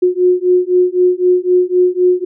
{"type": "beating tone pair", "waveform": "sine", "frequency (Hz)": [360, 363.9], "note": ["F#4", "F#4"], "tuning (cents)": [-47, -29], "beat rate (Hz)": 3.9, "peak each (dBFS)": -12, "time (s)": [0.02, 2.25], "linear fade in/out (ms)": 10, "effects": []}